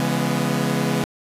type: chord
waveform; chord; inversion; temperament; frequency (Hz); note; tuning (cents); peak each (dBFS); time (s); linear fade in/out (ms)
sawtooth; C# minor seventh; none; equal with one note detuned; 138.59 / 168.18 / 207.7 / 246.9; C#3 / E3 / G#3 / B3; 0 / +35 / 0 / 0; -21; 0-1.04; 0
effects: resampled to 32000 Hz